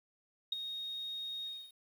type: tone with ADSR envelope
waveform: sine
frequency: 3729 Hz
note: A#7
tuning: in tune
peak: -28 dBFS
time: 0.52-1.73 s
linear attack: 5 ms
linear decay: 13 ms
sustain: -10 dB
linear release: 280 ms
effects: 10-bit